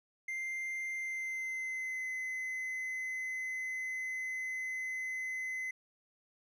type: tone with pitch glide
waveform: triangle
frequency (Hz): 2093 to 2040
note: C7 to C7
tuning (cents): 0 to -44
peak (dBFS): -34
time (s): 0.28-5.71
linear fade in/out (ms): 5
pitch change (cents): -44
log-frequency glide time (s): 0.95-2.09
effects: none